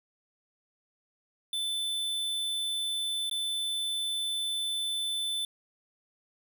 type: tone with dropouts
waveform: square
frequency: 3520 Hz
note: A7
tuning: in tune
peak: -30 dBFS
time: 1.53-5.45 s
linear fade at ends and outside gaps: 2 ms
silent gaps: 3.297-3.312 s
effects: none